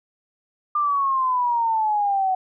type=exponential sweep; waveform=sine; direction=down; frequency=1200 to 744 Hz; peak=-18 dBFS; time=0.75-2.35 s; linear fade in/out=5 ms; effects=none